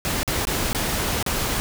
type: noise with dropouts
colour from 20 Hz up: pink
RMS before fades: -24 dBFS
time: 0.05-1.6 s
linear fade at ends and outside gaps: 0 ms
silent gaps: 0.231-0.277 / 0.452-0.471 / 0.73-0.748 / 1.227-1.263 s
effects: none